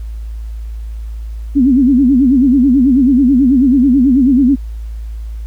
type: tone with vibrato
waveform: sine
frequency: 262 Hz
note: C4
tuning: 2 cents sharp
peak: -6 dBFS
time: 1.55-4.56 s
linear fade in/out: 20 ms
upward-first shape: sine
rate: 9.2 Hz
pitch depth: 160 cents each way
effects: added 55 Hz sine -21 dBFS peak until 5.46 s + pink hiss -50 dBFS RMS until 5.46 s